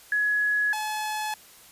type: tone pair in turn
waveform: sine / sawtooth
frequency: 1684 / 856 Hz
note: G#6 / A5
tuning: +24 / -48 cents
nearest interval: octave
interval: 1172 cents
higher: first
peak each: -21 / -24 dBFS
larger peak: first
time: 0.12-0.73 / 0.73-1.34 s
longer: neither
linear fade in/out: 2 ms
effects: white hiss -51 dBFS RMS until 1.71 s + resampled to 32000 Hz